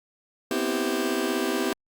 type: chord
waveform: sawtooth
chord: C major seventh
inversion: third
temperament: just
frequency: 245.3 / 261.6 / 327 / 392.4 Hz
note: B3 / C4 / E4 / G4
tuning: -12 / 0 / -14 / +2 cents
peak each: -28 / -26 / -25 / -24 dBFS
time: 0.51-1.73 s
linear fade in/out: 2 ms
effects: Opus 48 kbps